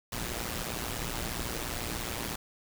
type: noise with amplitude modulation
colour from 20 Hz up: pink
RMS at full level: -32 dBFS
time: 0.12-2.36 s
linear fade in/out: 5 ms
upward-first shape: sine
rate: 117 Hz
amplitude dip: 75%
effects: none